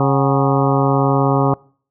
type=harmonic tone with a mistuned harmonic; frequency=137 Hz; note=C#3; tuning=20 cents flat; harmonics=1 / 2 / 3 / 4 / 5 / 6 / 7 / 8 / 9; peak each=-16 / -19 / -21 / -22 / -23 / -24 / -24 / -25 / -26 dBFS; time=0-1.54 s; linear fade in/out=2 ms; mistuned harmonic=5; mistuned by=+100 cents; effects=noise-tail reverb RT60 0.5 s tail -25 dB re dry